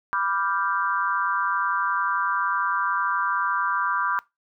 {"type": "chord", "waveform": "sine", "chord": "G dominant seventh", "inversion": "first", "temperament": "equal", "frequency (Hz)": [987.8, 1174.7, 1396.9, 1568], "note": ["B5", "D6", "F6", "G6"], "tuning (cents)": [0, 0, 0, 0], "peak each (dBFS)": [-28, -25, -29, -28], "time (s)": [0.13, 4.19], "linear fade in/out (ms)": 0, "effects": ["noise-tail reverb RT60 0.2 s tail -21 dB re dry"]}